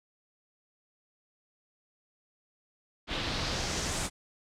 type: noise with low-pass filter sweep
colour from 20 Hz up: pink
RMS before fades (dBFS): -33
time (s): 3.07-4.1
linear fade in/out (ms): 50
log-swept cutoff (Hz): 3400 to 8700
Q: 2
effects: none